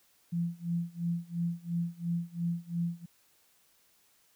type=tone with tremolo; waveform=sine; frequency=170.7 Hz; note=F3; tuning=39 cents flat; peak=-27 dBFS; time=0.32-3.06 s; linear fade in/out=10 ms; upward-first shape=sine; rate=2.9 Hz; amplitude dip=95%; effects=white hiss -67 dBFS RMS until 4.35 s